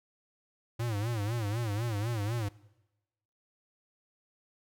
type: tone with vibrato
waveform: square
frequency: 110 Hz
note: A2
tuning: in tune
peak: -31 dBFS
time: 0.79-2.49 s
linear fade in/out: 10 ms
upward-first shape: sine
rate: 4 Hz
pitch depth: 160 cents each way
effects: noise-tail reverb RT60 1.0 s tail -21 dB re dry